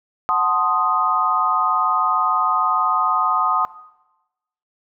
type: chord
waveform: sine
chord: F# diminished seventh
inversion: none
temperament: equal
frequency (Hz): 740 / 880 / 1046.5 / 1244.5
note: F#5 / A5 / C6 / Eb6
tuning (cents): 0 / 0 / 0 / 0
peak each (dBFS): -24 / -24 / -22 / -18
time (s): 0.29-3.65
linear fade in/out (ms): 0
effects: noise-tail reverb RT60 1.0 s tail -18 dB re dry